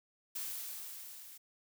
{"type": "noise with level ramp", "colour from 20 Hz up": "blue", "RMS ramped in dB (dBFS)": [-39, -53], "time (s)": [0.35, 1.38], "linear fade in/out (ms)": 10, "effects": []}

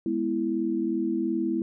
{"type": "chord", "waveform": "sine", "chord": "E major", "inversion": "first", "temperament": "equal", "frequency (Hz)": [207.7, 246.9, 329.6], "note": ["G#3", "B3", "E4"], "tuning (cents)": [0, 0, 0], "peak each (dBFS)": [-31, -30, -26], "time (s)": [0.06, 1.62], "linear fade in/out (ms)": 2, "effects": []}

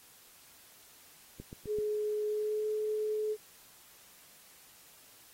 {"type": "click train", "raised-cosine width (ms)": 3, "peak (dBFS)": -31, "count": 4, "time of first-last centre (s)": [1.4, 1.786], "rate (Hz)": 7.77}
{"type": "tone with pitch glide", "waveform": "sine", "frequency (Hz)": [422.6, 428], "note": ["G#4", "A4"], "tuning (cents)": [30, -48], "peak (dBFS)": -30, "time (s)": [1.66, 3.37], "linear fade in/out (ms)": 50, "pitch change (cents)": 22, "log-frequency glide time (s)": [2.27, 2.65]}
{"effects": ["white hiss -58 dBFS RMS until 5.33 s", "AAC 48 kbps"]}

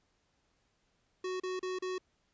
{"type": "tone bursts", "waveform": "square", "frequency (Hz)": 370, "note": "F#4", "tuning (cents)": 0, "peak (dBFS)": -35, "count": 4, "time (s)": [1.24, 1.982], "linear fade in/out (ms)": 5, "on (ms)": 160, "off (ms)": 34, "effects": ["pink hiss -75 dBFS RMS until 2.33 s", "resampled to 16000 Hz"]}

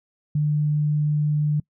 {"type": "tone", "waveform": "sine", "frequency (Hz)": 149.5, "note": "D3", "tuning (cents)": 31, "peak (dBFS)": -18, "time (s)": [0.35, 1.6], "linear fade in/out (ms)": 5, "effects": ["noise-tail reverb RT60 0.1 s tail -24 dB re dry"]}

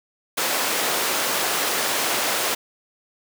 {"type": "high-pass noise", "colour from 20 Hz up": "pink", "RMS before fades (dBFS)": -23, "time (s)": [0.37, 2.55], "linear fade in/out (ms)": 10, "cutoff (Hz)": 460, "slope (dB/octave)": 12, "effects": []}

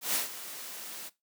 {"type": "noise with ADSR envelope", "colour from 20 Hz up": "white", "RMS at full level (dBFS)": -28, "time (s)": [0.01, 1.1], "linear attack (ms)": 130, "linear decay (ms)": 140, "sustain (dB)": -14, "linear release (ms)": 28, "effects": ["noise-tail reverb RT60 0.2 s tail -18 dB re dry", "high-pass 200 Hz 12 dB/octave"]}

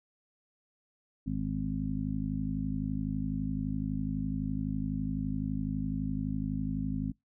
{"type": "harmonic tone with a mistuned harmonic", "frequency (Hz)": 51.91, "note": "G#1", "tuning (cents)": 0, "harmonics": [1, 2, 3, 4, 5], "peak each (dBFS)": [-38, -40, -36, -36, -35], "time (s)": [1.26, 7.12], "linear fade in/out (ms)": 10, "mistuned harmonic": 1, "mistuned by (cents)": -40, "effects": ["noise-tail reverb RT60 0.2 s tail -26 dB re dry"]}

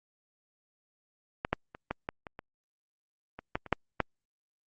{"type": "clicks", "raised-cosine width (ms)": 0.5, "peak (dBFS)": [-15, -11, -29, -16, -17, -26, -26, -26, -14, -28, -9, -10], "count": 12, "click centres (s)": [1.449, 1.53, 1.749, 1.91, 2.089, 2.268, 2.391, 3.39, 3.555, 3.663, 3.727, 4.003], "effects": ["Opus 48 kbps"]}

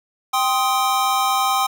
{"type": "chord", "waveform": "square", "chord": "C minor", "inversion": "second", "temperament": "just", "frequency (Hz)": [784.9, 1046.5, 1255.8], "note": ["G5", "C6", "Eb6"], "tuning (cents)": [2, 0, 16], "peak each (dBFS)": [-21, -23, -22], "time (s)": [0.33, 1.67], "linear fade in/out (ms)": 10, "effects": []}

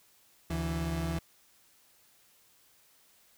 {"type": "tone pair together", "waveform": "35% pulse", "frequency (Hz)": [73.77, 165.6], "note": ["D2", "E3"], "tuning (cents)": [8, 8], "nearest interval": "octave + major second", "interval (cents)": 1400, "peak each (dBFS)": [-33, -31], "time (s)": [0.5, 1.19], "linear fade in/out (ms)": 5, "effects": ["white hiss -64 dBFS RMS until 3.37 s"]}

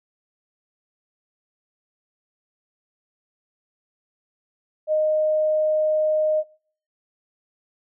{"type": "tone", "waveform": "sine", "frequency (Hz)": 618, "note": "D#5", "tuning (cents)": -12, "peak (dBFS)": -17, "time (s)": [4.87, 6.44], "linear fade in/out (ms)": 50, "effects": ["noise-tail reverb RT60 0.5 s tail -24 dB re dry"]}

